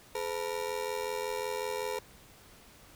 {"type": "ring-modulated tone", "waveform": "30% pulse", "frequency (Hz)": 466.2, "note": "A#4", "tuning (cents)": 0, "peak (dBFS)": -27, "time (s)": [0.15, 1.99], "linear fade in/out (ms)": 0, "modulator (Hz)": 42.7, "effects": ["pink hiss -56 dBFS RMS until 2.95 s"]}